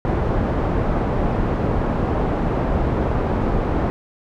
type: low-pass noise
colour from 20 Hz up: pink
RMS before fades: -20 dBFS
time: 0.05-3.9 s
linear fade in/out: 0 ms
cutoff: 880 Hz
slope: 12 dB/octave
effects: none